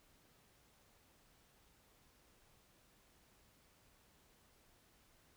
silence, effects pink hiss -70 dBFS RMS until 5.36 s

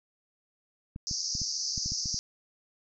clicks, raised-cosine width 5 ms, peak -26 dBFS, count 9, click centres 0.961 / 1.112 / 1.352 / 1.417 / 1.778 / 1.86 / 1.92 / 2.058 / 2.144 s
pink band-pass noise, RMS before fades -33 dBFS, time 1.07-2.19 s, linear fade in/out 0 ms, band 4700 to 6300 Hz, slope 96 dB/octave
effects none

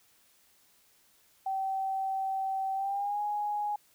sine tone with pitch glide, 771 to 831.1 Hz, G5 to G#5, -29 to +1 cents, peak -29 dBFS, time 1.46-3.76 s, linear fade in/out 5 ms, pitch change +130 cents, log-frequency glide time 2.74-3.21 s, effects white hiss -65 dBFS RMS until 3.94 s

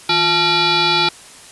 sine tone with frequency modulation, 2400 Hz, D7, 37 cents sharp, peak -12 dBFS, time 0.09-1.09 s, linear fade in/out 5 ms, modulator 512 Hz, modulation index 4.1, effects white hiss -40 dBFS RMS until 1.51 s + resampled to 24000 Hz

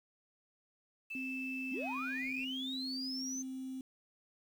sine tone with pitch glide, 2637 to 2446 Hz, E7 to D#7, 0 to -30 cents, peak -39 dBFS, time 1.1-2.45 s, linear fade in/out 10 ms, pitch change -130 cents, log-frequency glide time 1.76-1.99 s
sine tone, 261.6 Hz, C4, in tune, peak -39 dBFS, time 1.15-3.81 s, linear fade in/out 2 ms
sine linear sweep, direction up, 189.4 to 6280 Hz, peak -38 dBFS, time 1.71-3.43 s, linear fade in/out 20 ms
effects tanh soft clip ceiling -30 dBFS + 10-bit

